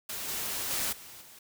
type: noise with level steps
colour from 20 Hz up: white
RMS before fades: -37 / -34 / -31 / -48 / -52 dBFS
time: 0.09-1.39 s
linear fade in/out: 5 ms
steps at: 0.28 / 0.7 / 0.92 / 1.21 s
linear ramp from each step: 10 ms
effects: none